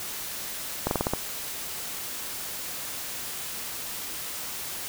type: slowing click train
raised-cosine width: 1 ms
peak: -10 dBFS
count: 6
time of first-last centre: 0.87-1.136 s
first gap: 41 ms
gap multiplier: 1.13
effects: white hiss -35 dBFS RMS until 4.88 s